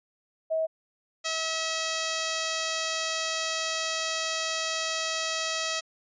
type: tone pair in turn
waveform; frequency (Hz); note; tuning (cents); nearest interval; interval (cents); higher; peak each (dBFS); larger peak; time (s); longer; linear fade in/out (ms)
sine / 5% pulse; 641 / 644.6; E5 / E5; -49 / -39; unison; 10; second; -24 / -16; second; 0.5-0.67 / 1.24-5.81; second; 20
effects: resampled to 16000 Hz